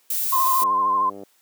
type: noise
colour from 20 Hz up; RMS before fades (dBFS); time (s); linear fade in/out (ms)
violet; -24; 0.1-0.64; 5
type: tone with vibrato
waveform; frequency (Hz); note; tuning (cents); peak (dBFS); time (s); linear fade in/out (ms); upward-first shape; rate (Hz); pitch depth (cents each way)
sine; 1046.5; C6; 0; -17; 0.32-1.1; 10; sine; 13; 44
type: click train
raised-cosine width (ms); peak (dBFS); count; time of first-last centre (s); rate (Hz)
2; -22; 62; 0.62-1.234; 99.3
effects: white hiss -61 dBFS RMS until 1.41 s + high-pass 300 Hz 12 dB/octave